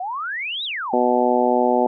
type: exponential two-way sweep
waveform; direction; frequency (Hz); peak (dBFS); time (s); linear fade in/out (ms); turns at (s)
sine; up then down; 702 to 3945 to 702; -24; 0-0.94; 5; 0.64
type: harmonic tone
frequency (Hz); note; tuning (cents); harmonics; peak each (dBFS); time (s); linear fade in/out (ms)
123.47; B2; 0; 2 / 3 / 4 / 5 / 6 / 7; -22 / -22 / -22 / -22 / -22 / -22; 0.93-1.87; 5
effects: none